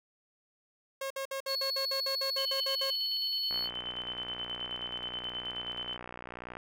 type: tone bursts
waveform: sawtooth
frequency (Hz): 541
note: C#5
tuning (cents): -42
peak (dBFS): -30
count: 13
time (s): 1.01-2.904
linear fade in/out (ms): 5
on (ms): 94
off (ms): 56
type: tone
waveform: triangle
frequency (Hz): 4391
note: C#8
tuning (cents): -17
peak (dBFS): -30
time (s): 1.46-3.69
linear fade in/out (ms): 50
type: tone with tremolo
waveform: sine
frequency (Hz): 3053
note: G7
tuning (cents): -46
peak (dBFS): -34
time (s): 2.37-5.97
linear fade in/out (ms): 10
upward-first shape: square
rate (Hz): 9.4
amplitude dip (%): 55
type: click train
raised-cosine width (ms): 0.5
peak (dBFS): -27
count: 187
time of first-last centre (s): 3.51-6.569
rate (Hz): 60.8
effects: none